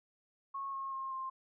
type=tone with pitch steps; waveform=sine; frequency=1095 / 1081.8 / 1068.8 / 1055.9 Hz; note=C#6 / C#6 / C6 / C6; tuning=-22 / -43 / +36 / +15 cents; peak=-37 dBFS; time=0.54-1.3 s; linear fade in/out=10 ms; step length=190 ms; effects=none